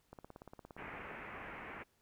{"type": "click train", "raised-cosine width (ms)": 1, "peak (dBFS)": -36, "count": 18, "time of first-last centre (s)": [0.13, 1.113], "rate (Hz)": 17.3}
{"type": "low-pass noise", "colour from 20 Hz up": "white", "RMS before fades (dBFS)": -48, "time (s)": [0.77, 1.84], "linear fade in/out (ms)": 20, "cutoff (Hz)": 2400, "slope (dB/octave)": 48}
{"effects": ["pink hiss -75 dBFS RMS until 2.01 s"]}